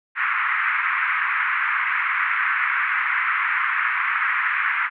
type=band-pass noise; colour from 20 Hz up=white; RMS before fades=-22 dBFS; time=0.15-4.9 s; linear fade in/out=50 ms; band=1100 to 2200 Hz; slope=48 dB/octave; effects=none